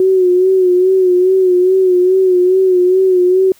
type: tone with vibrato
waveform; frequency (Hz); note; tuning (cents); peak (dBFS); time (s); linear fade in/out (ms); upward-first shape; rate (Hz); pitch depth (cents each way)
sine; 369.3; F#4; -3; -7; 0-3.52; 2; sine; 2.4; 52
effects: white hiss -48 dBFS RMS until 3.59 s